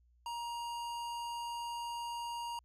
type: tone with hard clipping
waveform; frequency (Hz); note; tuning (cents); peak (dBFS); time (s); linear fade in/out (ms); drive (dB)
sine; 943; A#5; +20; -40; 0.26-2.59; 2; 17
effects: added 60 Hz sine -65 dBFS peak until 2.64 s